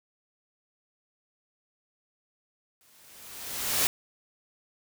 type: noise with exponential growth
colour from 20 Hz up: white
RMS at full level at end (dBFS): -23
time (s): 2.81-3.87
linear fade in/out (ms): 0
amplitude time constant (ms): 230
effects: none